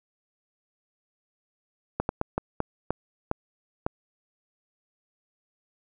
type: slowing click train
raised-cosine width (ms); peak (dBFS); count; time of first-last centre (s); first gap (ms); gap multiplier
1; -11; 8; 2-3.865; 91; 1.35
effects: none